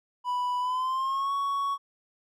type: tone with pitch glide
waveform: triangle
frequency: 987.8 to 1115.2 Hz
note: B5 to C#6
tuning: 0 to +10 cents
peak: -24 dBFS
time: 0.24-1.78 s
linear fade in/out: 50 ms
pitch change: +210 cents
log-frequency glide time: 0.59-1.33 s
effects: none